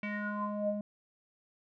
square tone with low-pass filter sweep, 207.7 Hz, G#3, in tune, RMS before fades -35 dBFS, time 0.03-0.81 s, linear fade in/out 2 ms, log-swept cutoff 2400 to 470 Hz, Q 8.1, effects none

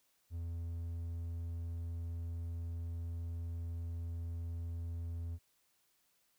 triangle tone, 84.2 Hz, E2, 37 cents sharp, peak -36 dBFS, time 0.3-5.39 s, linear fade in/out 50 ms, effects white hiss -75 dBFS RMS until 6.38 s

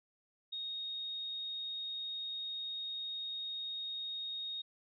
sine tone, 3729 Hz, A#7, in tune, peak -38 dBFS, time 0.52-4.62 s, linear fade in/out 10 ms, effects none

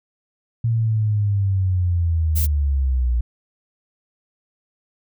sine linear sweep, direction down, 116.54 to 58.27 Hz, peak -16 dBFS, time 0.64-3.21 s, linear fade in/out 5 ms
violet noise, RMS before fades -25 dBFS, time 2.35-2.47 s, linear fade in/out 20 ms
effects none

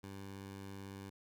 15% pulse tone, 98 Hz, G2, in tune, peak -40 dBFS, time 0.03-1.1 s, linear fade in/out 10 ms, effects none

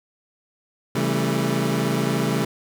25% pulse chord, A dominant seventh, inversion first, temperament equal with one note detuned, 135.43 / 164.81 / 196 / 220 Hz, C#3 / E3 / G3 / A3, -40 / 0 / 0 / 0 cents, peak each -21 / -23 / -23 / -22 dBFS, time 0.95-2.45 s, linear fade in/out 5 ms, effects none

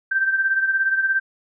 sine beating tone pair, 1562 / 1579 Hz, G6 / G6, -7 / +12 cents, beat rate 17 Hz, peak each -18 / -25 dBFS, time 0.11-1.2 s, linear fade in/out 10 ms, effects none

